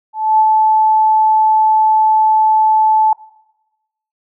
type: tone with ADSR envelope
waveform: sine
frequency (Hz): 870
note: A5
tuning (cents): -20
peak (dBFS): -6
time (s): 0.13-3.13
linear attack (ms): 260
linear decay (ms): 56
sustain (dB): -2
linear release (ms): 3
effects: noise-tail reverb RT60 1.0 s tail -21 dB re dry